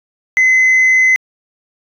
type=tone with frequency modulation; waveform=sine; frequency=2041 Hz; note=C7; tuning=44 cents flat; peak=-5 dBFS; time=0.37-1.16 s; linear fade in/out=0 ms; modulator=69.5 Hz; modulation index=0.22; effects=tanh soft clip ceiling -6 dBFS